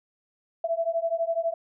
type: beating tone pair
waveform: sine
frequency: 659.3 / 671.3 Hz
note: E5 / E5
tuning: 0 / +31 cents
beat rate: 12 Hz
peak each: -27 dBFS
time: 0.64-1.54 s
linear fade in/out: 5 ms
effects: none